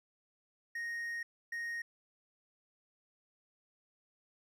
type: tone bursts at uneven times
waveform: triangle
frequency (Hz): 1864.7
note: A#6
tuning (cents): 0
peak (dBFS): -35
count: 2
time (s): 0.75-1.23 / 1.52-1.82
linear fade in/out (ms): 5
effects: none